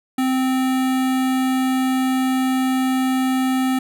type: tone with notch filter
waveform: square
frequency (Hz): 260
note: C4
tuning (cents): -11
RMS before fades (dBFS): -19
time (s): 0.18-3.79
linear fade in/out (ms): 5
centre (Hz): 5300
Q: 1.8
effects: none